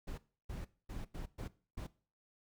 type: noise bursts at uneven times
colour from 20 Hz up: brown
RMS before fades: -43 dBFS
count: 6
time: 0.07-0.18 / 0.49-0.65 / 0.89-1.05 / 1.14-1.26 / 1.38-1.48 / 1.77-1.87 s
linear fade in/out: 10 ms
effects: noise-tail reverb RT60 0.4 s tail -19 dB re dry